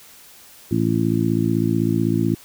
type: harmonic tone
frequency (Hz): 55.9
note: A1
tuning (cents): +28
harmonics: 2 / 3 / 4 / 5 / 6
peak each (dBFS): -23 / -23 / -23 / -23 / -23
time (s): 0.71-2.35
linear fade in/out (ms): 5
effects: white hiss -46 dBFS RMS until 2.44 s